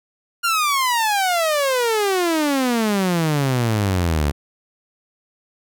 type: exponential sweep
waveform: sawtooth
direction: down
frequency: 1418 to 69.6 Hz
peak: -13 dBFS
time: 0.43-4.32 s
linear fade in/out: 20 ms
effects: none